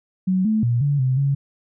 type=tone with pitch steps; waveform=sine; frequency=186.4 / 217.4 / 119.3 / 143.2 / 129.4 / 139.3 Hz; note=F#3 / A3 / A#2 / D3 / C3 / C#3; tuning=+13 / -21 / +41 / -43 / -19 / +9 cents; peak=-16 dBFS; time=0.27-1.35 s; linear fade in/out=10 ms; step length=180 ms; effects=none